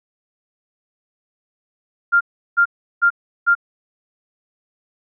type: tone bursts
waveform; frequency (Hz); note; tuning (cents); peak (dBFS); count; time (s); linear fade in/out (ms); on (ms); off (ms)
sine; 1396.9; F6; 0; -10; 4; 2.12-3.552; 20; 88; 360
effects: none